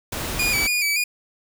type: noise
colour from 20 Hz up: pink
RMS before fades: -28 dBFS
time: 0.12-0.67 s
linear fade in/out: 5 ms
type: tone with vibrato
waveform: sawtooth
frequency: 2368 Hz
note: D7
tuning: 14 cents sharp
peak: -16 dBFS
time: 0.39-1.04 s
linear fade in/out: 5 ms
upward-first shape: square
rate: 3.5 Hz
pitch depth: 54 cents each way
effects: none